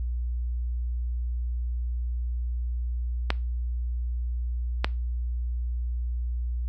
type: clicks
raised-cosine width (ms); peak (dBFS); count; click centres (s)
0.3; -7; 2; 3.304 / 4.845
effects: noise-tail reverb RT60 0.3 s tail -22 dB re dry + added 60 Hz sine -26 dBFS peak until 6.68 s